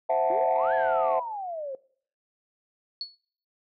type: chord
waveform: sine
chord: F# half-diminished seventh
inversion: second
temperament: equal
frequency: 523.3 / 659.3 / 740 / 880 Hz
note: C5 / E5 / F#5 / A5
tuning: 0 / 0 / 0 / 0 cents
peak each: -28 / -23 / -26 / -27 dBFS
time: 0.09-1.2 s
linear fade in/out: 10 ms
type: exponential two-way sweep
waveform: sine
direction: up then down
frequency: 326.1 to 1735 to 518 Hz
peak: -31 dBFS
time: 0.3-1.75 s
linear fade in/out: 2 ms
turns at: 0.74 s
type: tone with exponential decay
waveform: sine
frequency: 4396 Hz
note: C#8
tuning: 15 cents flat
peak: -27 dBFS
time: 3.01-3.15 s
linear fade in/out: 1 ms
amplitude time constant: 30 ms
effects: noise-tail reverb RT60 0.5 s tail -20 dB re dry + tanh soft clip ceiling -15 dBFS